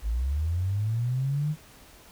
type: linear sweep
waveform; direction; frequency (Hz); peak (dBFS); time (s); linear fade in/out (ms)
sine; up; 50.2 to 155.8; -24; 0.02-1.56; 50
effects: pink hiss -52 dBFS RMS until 2.11 s